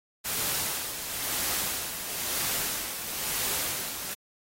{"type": "noise with tremolo", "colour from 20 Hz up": "white", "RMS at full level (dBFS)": -29, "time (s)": [0.24, 4.15], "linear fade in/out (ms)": 20, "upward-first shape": "sine", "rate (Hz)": 1, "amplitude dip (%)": 55, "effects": ["AAC 48 kbps"]}